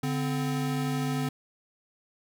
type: tone pair together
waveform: square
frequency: 144.5 / 257.5 Hz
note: D3 / C4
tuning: -28 / -28 cents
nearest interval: minor seventh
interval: 1000 cents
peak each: -30 / -31 dBFS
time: 0.03-1.29 s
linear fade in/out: 5 ms
effects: none